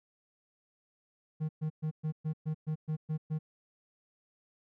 triangle tone bursts, 155.56 Hz, D#3, in tune, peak -28 dBFS, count 10, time 1.4-3.39 s, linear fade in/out 20 ms, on 91 ms, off 120 ms, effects none

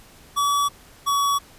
square tone pair in turn, 1142 / 1130.2 Hz, D6 / C#6, -49 / +33 cents, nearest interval unison, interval 18 cents, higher first, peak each -19 dBFS, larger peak neither, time 0.36-0.69 / 1.06-1.39 s, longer neither, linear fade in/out 20 ms, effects pink hiss -49 dBFS RMS until 1.58 s + resampled to 32000 Hz

